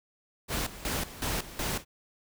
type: noise with tremolo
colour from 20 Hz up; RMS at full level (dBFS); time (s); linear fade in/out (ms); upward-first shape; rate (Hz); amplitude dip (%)
pink; -31; 0.48-1.85; 50; square; 2.7; 80
effects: none